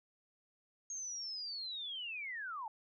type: linear sweep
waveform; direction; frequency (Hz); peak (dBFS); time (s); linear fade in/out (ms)
sine; down; 6530 to 830.6; -40; 0.9-2.68; 2
effects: none